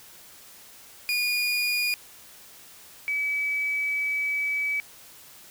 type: tone pair in turn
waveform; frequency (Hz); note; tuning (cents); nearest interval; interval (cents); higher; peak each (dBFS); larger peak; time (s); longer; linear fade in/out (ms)
30% pulse / sine; 2440 / 2289; D#7 / D7; -34 / -45; minor second; 111; first; -21 / -24; first; 1.09-1.94 / 3.08-4.8; second; 0
effects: white hiss -49 dBFS RMS until 5.5 s